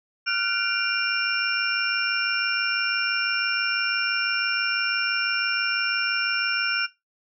sine tone cluster, 1392 / 1498 / 2376 / 2787 / 5420 Hz, F6 / F#6 / D7 / F7 / E8, -6 / +21 / +20 / -4 / +47 cents, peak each -28 dBFS, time 0.26-6.87 s, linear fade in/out 20 ms, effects noise-tail reverb RT60 0.2 s tail -19 dB re dry

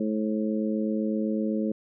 harmonic tone, 107.9 Hz, A2, 33 cents flat, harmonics 2 / 3 / 4 / 5, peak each -26 / -31 / -34 / -34 dBFS, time 0-1.72 s, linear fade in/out 5 ms, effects none

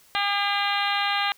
harmonic tone with a mistuned harmonic, 403.9 Hz, G#4, 48 cents flat, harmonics 2 / 3 / 4 / 5 / 6 / 7 / 8 / 9 / 10, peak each -27 / -29 / -30 / -31 / -32 / -32 / -33 / -34 / -34 dBFS, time 0.15-1.32 s, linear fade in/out 0 ms, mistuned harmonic 6, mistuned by -22 cents, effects white hiss -56 dBFS RMS until 1.37 s

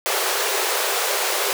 pink high-pass noise, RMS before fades -22 dBFS, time 0.06-1.53 s, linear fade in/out 0 ms, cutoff 370 Hz, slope 96 dB/octave, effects none

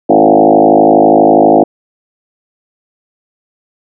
sine tone with frequency modulation, 512 Hz, C5, 38 cents flat, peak -3 dBFS, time 0.09-1.64 s, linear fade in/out 10 ms, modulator 52.3 Hz, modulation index 5, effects none

